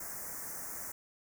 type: band-stop noise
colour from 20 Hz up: white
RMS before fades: -42 dBFS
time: 0-0.92 s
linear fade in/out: 5 ms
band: 2000 to 5700 Hz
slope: 48 dB/octave
effects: none